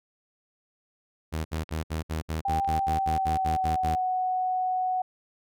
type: tone bursts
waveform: sawtooth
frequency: 79.3 Hz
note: D#2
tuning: 33 cents sharp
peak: -24 dBFS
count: 14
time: 1.32-3.959 s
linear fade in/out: 20 ms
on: 130 ms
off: 63 ms
type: clicks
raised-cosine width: 0.3 ms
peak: -25 / -26 / -31 dBFS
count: 3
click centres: 1.564 / 1.692 / 2.647 s
type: tone with pitch glide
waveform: sine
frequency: 789 to 740.4 Hz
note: G5 to F#5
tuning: +11 to +1 cents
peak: -24 dBFS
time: 2.45-5.02 s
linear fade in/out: 5 ms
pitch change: -110 cents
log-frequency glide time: 2.59-4.01 s
effects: none